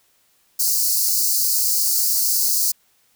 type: high-pass noise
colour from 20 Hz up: white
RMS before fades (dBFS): -19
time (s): 0.59-2.72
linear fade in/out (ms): 10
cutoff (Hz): 4300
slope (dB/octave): 96
effects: white hiss -61 dBFS RMS until 3.15 s